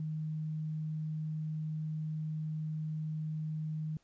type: tone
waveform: sine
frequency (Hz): 155.56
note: D#3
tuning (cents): 0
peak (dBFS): -34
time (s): 0-3.97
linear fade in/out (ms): 2
effects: pink hiss -72 dBFS RMS until 4.03 s + resampled to 16000 Hz